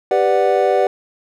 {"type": "chord", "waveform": "triangle", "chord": "G major seventh", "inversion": "none", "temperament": "equal", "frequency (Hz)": [392, 493.9, 587.3, 740], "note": ["G4", "B4", "D5", "F#5"], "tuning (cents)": [0, 0, 0, 0], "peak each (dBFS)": -16, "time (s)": [0.11, 0.87], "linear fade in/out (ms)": 2, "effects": []}